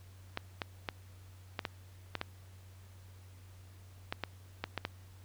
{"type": "clicks", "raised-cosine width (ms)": 0.3, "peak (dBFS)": -18, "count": 12, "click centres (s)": [0.374, 0.618, 0.888, 1.592, 1.652, 2.153, 2.214, 4.125, 4.237, 4.64, 4.777, 4.851], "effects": ["added 93 Hz sine -52 dBFS peak until 5.24 s", "pink hiss -63 dBFS RMS until 5.24 s"]}